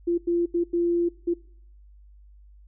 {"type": "tone bursts at uneven times", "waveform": "sine", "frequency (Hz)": 344.2, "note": "F4", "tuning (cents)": -25, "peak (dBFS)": -20, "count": 5, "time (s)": [[0.07, 0.18], [0.27, 0.46], [0.54, 0.64], [0.73, 1.09], [1.27, 1.34]], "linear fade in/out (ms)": 10, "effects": ["noise-tail reverb RT60 0.6 s tail -22 dB re dry", "added 50 Hz sine -48 dBFS peak until 2.67 s"]}